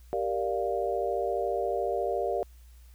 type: chord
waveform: sine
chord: G minor seventh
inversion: none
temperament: equal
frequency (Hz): 392 / 466.2 / 587.3 / 698.5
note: G4 / Bb4 / D5 / F5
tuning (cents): 0 / 0 / 0 / 0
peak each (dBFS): -32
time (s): 0.13-2.43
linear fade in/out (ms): 0
effects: added 60 Hz sine -49 dBFS peak until 2.94 s + white hiss -64 dBFS RMS until 2.94 s